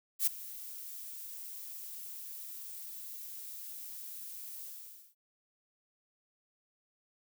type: noise with ADSR envelope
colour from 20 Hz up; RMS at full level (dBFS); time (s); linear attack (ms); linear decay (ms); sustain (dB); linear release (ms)
violet; -26; 0.19-5.15; 80; 8; -19; 500
effects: none